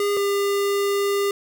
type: tone pair in turn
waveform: square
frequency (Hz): 407.1 / 401.3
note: G#4 / G4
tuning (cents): -35 / +41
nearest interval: unison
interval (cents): 24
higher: first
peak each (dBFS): -20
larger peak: neither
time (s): 0-0.17 / 0.17-1.31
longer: second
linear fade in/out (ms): 2
effects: none